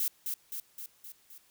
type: noise with echo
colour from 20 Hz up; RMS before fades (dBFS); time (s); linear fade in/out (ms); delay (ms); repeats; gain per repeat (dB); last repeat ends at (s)
violet; -30; 0-0.08; 2; 260; 5; -4; 1.38
effects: white hiss -65 dBFS RMS until 1.5 s